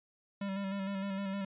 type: tone with vibrato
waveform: square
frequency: 196 Hz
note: G3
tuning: in tune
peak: -35 dBFS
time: 0.41-1.45 s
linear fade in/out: 5 ms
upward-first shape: square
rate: 6.5 Hz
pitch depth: 30 cents each way
effects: resampled to 8000 Hz